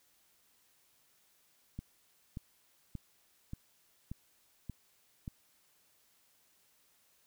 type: click train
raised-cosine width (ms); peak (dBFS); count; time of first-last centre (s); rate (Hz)
5; -28; 7; 1.79-5.278; 1.72
effects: white hiss -70 dBFS RMS until 7.26 s